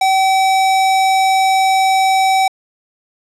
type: tone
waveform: square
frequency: 766 Hz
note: G5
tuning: 40 cents flat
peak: -11 dBFS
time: 0.01-2.48 s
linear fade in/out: 5 ms
effects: low-pass 9000 Hz 12 dB/octave